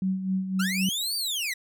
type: tone with tremolo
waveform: sine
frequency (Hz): 189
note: F#3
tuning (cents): +37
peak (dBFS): -22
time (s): 0.02-0.89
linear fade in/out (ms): 2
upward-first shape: sine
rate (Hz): 3.9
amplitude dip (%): 60
type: linear two-way sweep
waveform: sawtooth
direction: up then down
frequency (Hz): 1289 to 4699 to 1879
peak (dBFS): -24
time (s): 0.59-1.54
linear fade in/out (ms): 10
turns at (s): 1.16
effects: none